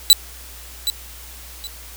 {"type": "tone with echo", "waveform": "sawtooth", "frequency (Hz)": 3962, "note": "B7", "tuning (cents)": 5, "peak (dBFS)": -3, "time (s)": [0.1, 0.13], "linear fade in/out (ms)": 0, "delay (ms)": 770, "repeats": 2, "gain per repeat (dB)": -11, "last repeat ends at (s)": 1.67, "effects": ["added 60 Hz sine -40 dBFS peak until 1.96 s", "white hiss -40 dBFS RMS until 1.96 s"]}